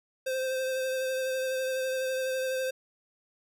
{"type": "tone with vibrato", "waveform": "square", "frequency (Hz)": 521, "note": "C5", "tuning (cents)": -7, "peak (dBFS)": -29, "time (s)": [0.26, 2.71], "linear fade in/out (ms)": 10, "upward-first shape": "triangle", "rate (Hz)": 12, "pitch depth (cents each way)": 22, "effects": []}